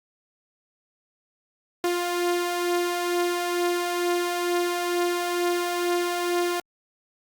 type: beating tone pair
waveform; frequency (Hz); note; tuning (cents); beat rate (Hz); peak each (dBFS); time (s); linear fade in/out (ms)
sawtooth; 349.2 / 351.4; F4 / F4; 0 / +11; 2.2; -27 / -20; 1.84-6.6; 2
effects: Opus 48 kbps